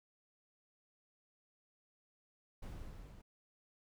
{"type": "noise with level ramp", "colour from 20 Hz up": "brown", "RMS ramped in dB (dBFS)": [-45, -55], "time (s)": [2.62, 3.22], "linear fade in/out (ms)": 10, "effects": []}